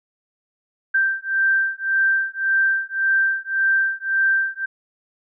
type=beating tone pair; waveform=sine; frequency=1568 / 1569.8 Hz; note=G6 / G6; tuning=0 / +2 cents; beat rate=1.8 Hz; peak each=-20 dBFS; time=0.94-4.66 s; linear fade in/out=10 ms; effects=none